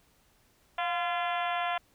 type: harmonic tone with a mistuned harmonic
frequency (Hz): 343.2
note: F4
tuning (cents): -30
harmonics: 2 / 3 / 4 / 5 / 6 / 7 / 8 / 9 / 10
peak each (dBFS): -31 / -35 / -37 / -39 / -41 / -42 / -43 / -44 / -45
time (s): 0.78-1.78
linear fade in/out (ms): 5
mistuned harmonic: 2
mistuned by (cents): +45
effects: pink hiss -66 dBFS RMS until 1.94 s